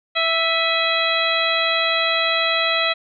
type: harmonic tone with a mistuned harmonic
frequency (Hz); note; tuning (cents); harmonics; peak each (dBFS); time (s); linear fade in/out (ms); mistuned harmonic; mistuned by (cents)
659.3; E5; 0; 1 / 2 / 3 / 4 / 5 / 6; -24 / -24 / -24 / -24 / -24 / -24; 0.15-2.94; 20; 4; -69
effects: none